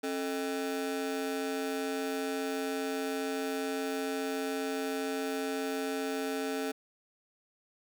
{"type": "ring-modulated tone", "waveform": "35% pulse", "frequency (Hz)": 355, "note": "F4", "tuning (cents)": 28, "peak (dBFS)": -27, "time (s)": [0.03, 6.72], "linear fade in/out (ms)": 10, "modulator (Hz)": 83.6, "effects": []}